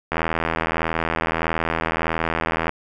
click train, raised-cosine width 0.5 ms, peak -6 dBFS, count 211, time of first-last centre 0.12-2.694 s, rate 81.6 Hz, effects none

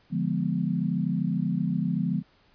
sine chord, D diminished seventh, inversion none, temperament equal, 146.83 / 174.61 / 207.7 / 246.9 Hz, D3 / F3 / Ab3 / Cb4, 0 / 0 / 0 / 0 cents, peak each -31 / -27 / -30 / -31 dBFS, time 0.1-2.23 s, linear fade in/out 50 ms, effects pink hiss -62 dBFS RMS until 2.54 s + resampled to 11025 Hz

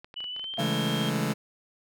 clicks, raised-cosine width 0.3 ms, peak -29 dBFS, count 9, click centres 0.045 / 0.141 / 0.205 / 0.242 / 0.364 / 0.395 / 0.442 / 0.539 / 0.574 s
sine tone with pitch glide, 2960 to 3209 Hz, F#7 to G7, 0 to +40 cents, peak -33 dBFS, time 0.16-1.1 s, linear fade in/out 10 ms, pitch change +140 cents, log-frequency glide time 0.29-0.61 s
sine tone with exponential decay, 681 Hz, F5, 44 cents flat, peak -28 dBFS, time 0.58-0.86 s, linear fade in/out 2 ms, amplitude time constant 60 ms
sawtooth chord, A major seventh, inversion first, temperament just, 137.5 / 165 / 206.2 / 220 Hz, C#3 / E3 / G#3 / A3, -14 / +2 / -12 / 0 cents, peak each -27 dBFS, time 0.58-1.34 s, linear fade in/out 20 ms
effects none

